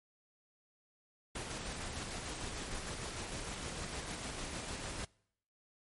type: noise with tremolo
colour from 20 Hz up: pink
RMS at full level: -41 dBFS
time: 1.35-5.05 s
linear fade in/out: 5 ms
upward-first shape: square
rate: 6.6 Hz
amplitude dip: 25%
effects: noise-tail reverb RT60 0.7 s tail -25 dB re dry + MP3 48 kbps